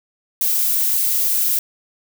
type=noise; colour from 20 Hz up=violet; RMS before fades=-18 dBFS; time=0.41-1.59 s; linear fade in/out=2 ms; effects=none